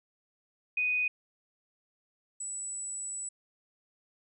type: tone pair in turn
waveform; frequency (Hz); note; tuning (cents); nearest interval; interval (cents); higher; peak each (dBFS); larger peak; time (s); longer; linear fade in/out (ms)
sine; 2489 / 7902; D#7 / B8; 0 / 0; octave + minor sixth; 2000; second; -26 / -35; first; 0.77-1.08 / 2.4-3.29; second; 5
effects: none